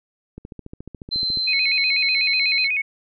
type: click train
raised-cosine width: 3 ms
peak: -22 dBFS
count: 15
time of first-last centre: 0.38-1.373 s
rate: 14.1 Hz
type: tone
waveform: sine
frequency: 4094 Hz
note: C8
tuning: 38 cents flat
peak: -20 dBFS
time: 1.11-2.68 s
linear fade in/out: 20 ms
type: tone with vibrato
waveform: sine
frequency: 2349 Hz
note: D7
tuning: in tune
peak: -19 dBFS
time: 1.47-2.82 s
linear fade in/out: 10 ms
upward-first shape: square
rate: 8.1 Hz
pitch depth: 110 cents each way
effects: none